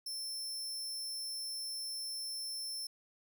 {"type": "tone", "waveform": "sawtooth", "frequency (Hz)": 5340, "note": "E8", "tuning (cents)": 22, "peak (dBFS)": -36, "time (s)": [0.06, 2.87], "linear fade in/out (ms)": 5, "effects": []}